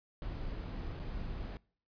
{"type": "noise with dropouts", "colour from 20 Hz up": "brown", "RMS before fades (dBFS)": -40, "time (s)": [0.22, 1.57], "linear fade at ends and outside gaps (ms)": 1, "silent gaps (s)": [0.993, 0.998], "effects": ["noise-tail reverb RT60 0.5 s tail -24 dB re dry", "resampled to 11025 Hz"]}